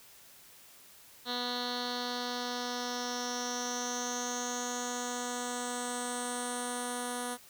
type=tone with low-pass filter sweep; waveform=10% pulse; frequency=245 Hz; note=B3; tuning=14 cents flat; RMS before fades=-36 dBFS; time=1.25-7.38 s; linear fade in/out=50 ms; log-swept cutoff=4100 to 10000 Hz; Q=6.8; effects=white hiss -56 dBFS RMS until 7.49 s